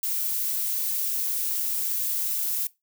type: noise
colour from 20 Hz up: violet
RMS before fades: -27 dBFS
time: 0.03-2.67 s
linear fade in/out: 2 ms
effects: noise-tail reverb RT60 0.2 s tail -20 dB re dry